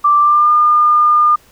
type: tone with pitch glide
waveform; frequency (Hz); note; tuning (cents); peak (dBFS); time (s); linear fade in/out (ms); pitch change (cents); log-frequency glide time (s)
sine; 1174.7 to 1209.8; D6 to D#6; 0 to -49; -7; 0.04-1.36; 10; +51; 0.2-0.51
effects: pink hiss -48 dBFS RMS until 1.51 s